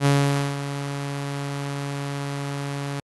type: tone with ADSR envelope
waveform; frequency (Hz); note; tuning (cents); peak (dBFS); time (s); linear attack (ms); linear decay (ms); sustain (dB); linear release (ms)
sawtooth; 141; C#3; +30; -11; 0-3; 58; 490; -12; 4
effects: AAC 32 kbps